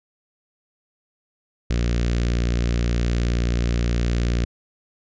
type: tone with notch filter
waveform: sawtooth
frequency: 59 Hz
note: A#1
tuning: 22 cents sharp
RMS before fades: -21 dBFS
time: 1.7-4.45 s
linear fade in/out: 5 ms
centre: 890 Hz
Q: 0.82
effects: resampled to 16000 Hz